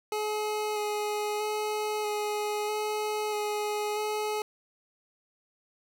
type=tone with vibrato; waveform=25% pulse; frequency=422.1 Hz; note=G#4; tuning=28 cents sharp; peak=-25 dBFS; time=0.12-4.42 s; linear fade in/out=2 ms; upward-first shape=square; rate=0.78 Hz; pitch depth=11 cents each way; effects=none